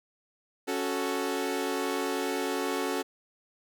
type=chord; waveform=sawtooth; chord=F# minor; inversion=second; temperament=equal; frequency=277.2 / 370 / 440 Hz; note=C#4 / F#4 / A4; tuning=0 / 0 / 0 cents; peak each=-29 dBFS; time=0.67-3.03 s; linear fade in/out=20 ms; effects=none